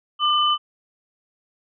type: tone pair together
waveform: sine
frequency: 1196 / 3020 Hz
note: D6 / F#7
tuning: +31 / +35 cents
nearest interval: octave + major third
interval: 1604 cents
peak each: -18 / -20 dBFS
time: 0.19-0.58 s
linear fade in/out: 50 ms
effects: none